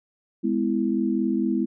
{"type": "chord", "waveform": "sine", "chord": "E major", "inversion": "first", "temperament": "equal with one note detuned", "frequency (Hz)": [207.7, 252.1, 329.6], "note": ["G#3", "B3", "E4"], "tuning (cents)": [0, 36, 0], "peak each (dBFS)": -25, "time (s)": [0.43, 1.66], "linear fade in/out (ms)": 20, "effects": []}